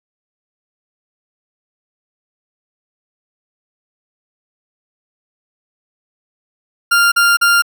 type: tone bursts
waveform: 40% pulse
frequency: 1396.9 Hz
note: F6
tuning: in tune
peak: -8 dBFS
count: 3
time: 6.91-7.622 s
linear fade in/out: 10 ms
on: 210 ms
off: 41 ms
effects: none